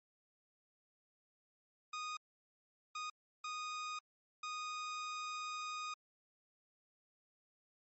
sawtooth tone bursts at uneven times, 1239 Hz, D#6, 8 cents flat, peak -37 dBFS, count 4, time 1.93-2.17 / 2.95-3.1 / 3.44-3.99 / 4.43-5.94 s, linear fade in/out 5 ms, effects MP3 32 kbps

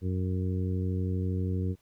harmonic tone, 92.5 Hz, F#2, in tune, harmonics 1 / 2 / 3 / 4 / 5, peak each -28 / -34 / -38 / -40 / -42 dBFS, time 0.01-1.76 s, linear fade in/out 50 ms, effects pink hiss -69 dBFS RMS until 1.81 s

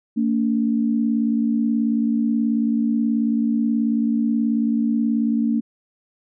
sine tone pair together, 227 / 285.5 Hz, A#3 / D4, -46 / -49 cents, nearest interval major third, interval 397 cents, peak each -18 / -23 dBFS, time 0.16-5.61 s, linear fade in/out 20 ms, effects none

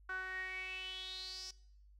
sawtooth tone with band-pass filter sweep, 374 Hz, F#4, 19 cents sharp, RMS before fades -44 dBFS, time 0.09-1.51 s, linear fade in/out 5 ms, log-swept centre 1400 to 5500 Hz, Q 8, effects noise-tail reverb RT60 0.7 s tail -20 dB re dry + added 50 Hz sine -59 dBFS peak until 1.99 s

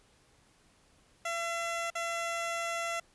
15% pulse tone with dropouts, 676 Hz, E5, 43 cents sharp, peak -26 dBFS, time 1.25-3 s, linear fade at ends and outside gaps 5 ms, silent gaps 1.903-1.952 s, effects pink hiss -65 dBFS RMS until 3.14 s + resampled to 24000 Hz

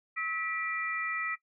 sine tone cluster, 1289 / 1955 / 2374 Hz, E6 / B6 / D7, -39 / -18 / +18 cents, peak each -36 / -34 / -37 dBFS, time 0.16-1.36 s, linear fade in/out 20 ms, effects noise-tail reverb RT60 0.1 s tail -17 dB re dry

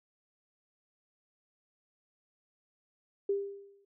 sine tone with exponential decay, 398.9 Hz, G4, 30 cents sharp, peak -25 dBFS, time 3.29-3.85 s, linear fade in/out 5 ms, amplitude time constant 120 ms, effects none

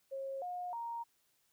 sine tone with pitch steps, 541 / 717 / 933 Hz, C#5 / F5 / A#5, -42 / +45 / +1 cents, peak -38 dBFS, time 0.11-1.04 s, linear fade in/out 20 ms, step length 310 ms, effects white hiss -75 dBFS RMS until 1.52 s

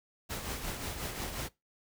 pink noise with tremolo, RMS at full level -36 dBFS, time 0.29-1.49 s, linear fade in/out 20 ms, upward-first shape triangle, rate 5.6 Hz, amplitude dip 55%, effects noise-tail reverb RT60 0.2 s tail -21 dB re dry

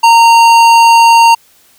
sine tone with tanh clipping, 923 Hz, A#5, 17 cents flat, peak -4 dBFS, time 0.03-1.35 s, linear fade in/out 10 ms, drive 17 dB, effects white hiss -47 dBFS RMS until 1.78 s

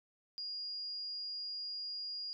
sine tone, 4848 Hz, D#8, 46 cents flat, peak -39 dBFS, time 0.38-2.33 s, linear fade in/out 0 ms, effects none

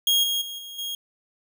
40% pulse tone with level steps, 3269 Hz, G#7, 28 cents flat, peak -17 / -22 / -32 / -36 / -28 dBFS, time 0.07-0.95 s, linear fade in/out 2 ms, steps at 0.23 / 0.41 / 0.58 / 0.78 s, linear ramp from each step 10 ms, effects none

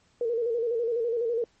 sine tone with vibrato, 466.2 Hz, A#4, in tune, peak -24 dBFS, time 0.21-1.44 s, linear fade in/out 2 ms, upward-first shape square, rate 12 Hz, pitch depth 56 cents each way, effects pink hiss -65 dBFS RMS until 1.6 s + MP3 32 kbps

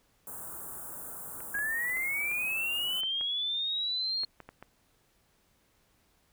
white band-stop noise, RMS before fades -42 dBFS, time 0.27-3.01 s, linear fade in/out 2 ms, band 1500 to 7900 Hz, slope 48 dB/octave
clicks, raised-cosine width 0.5 ms, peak -30 dBFS, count 12, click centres 1.405 / 1.551 / 1.589 / 1.896 / 1.97 / 2.315 / 3.034 / 3.211 / 4.235 / 4.403 / 4.49 / 4.626 s
sine linear sweep, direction up, 1626 to 4291 Hz, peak -29 dBFS, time 1.54-4.25 s, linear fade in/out 5 ms
effects pink hiss -69 dBFS RMS until 6.32 s

